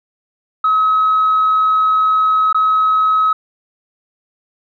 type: tone with dropouts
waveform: sine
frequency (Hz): 1279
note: D#6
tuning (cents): +47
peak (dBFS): -9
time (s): 0.64-3.33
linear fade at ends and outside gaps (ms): 5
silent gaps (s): 2.528-2.545
effects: tanh soft clip ceiling -7 dBFS